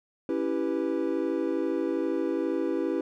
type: chord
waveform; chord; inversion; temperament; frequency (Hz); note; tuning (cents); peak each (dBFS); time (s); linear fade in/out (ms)
triangle; C# half-diminished seventh; none; equal; 277.2 / 329.6 / 392 / 493.9; C#4 / E4 / G4 / B4; 0 / 0 / 0 / 0; -30 / -27 / -30 / -31; 0.29-3.01; 2
effects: none